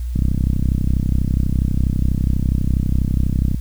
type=click train; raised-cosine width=5 ms; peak=-6 dBFS; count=110; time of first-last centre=0.16-3.545 s; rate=32.2 Hz; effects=added 60 Hz sine -21 dBFS peak until 3.6 s + white hiss -49 dBFS RMS until 3.6 s